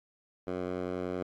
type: tone with band-pass filter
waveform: 10% pulse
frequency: 90.5 Hz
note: F#2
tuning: 38 cents flat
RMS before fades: -35 dBFS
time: 0.47-1.23 s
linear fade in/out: 5 ms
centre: 490 Hz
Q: 0.73
effects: AAC 64 kbps